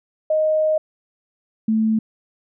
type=tone pair in turn; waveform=sine; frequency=622.3 / 220 Hz; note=D#5 / A3; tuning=0 / 0 cents; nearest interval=octave + tritone; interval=1800 cents; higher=first; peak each=-15 dBFS; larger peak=neither; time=0.3-0.78 / 1.68-1.99 s; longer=first; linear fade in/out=5 ms; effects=none